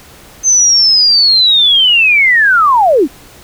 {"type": "linear sweep", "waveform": "sine", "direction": "down", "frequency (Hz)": [6272, 233.1], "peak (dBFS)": -5, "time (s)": [0.43, 3.08], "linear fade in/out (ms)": 50, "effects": ["pink hiss -38 dBFS RMS until 3.43 s"]}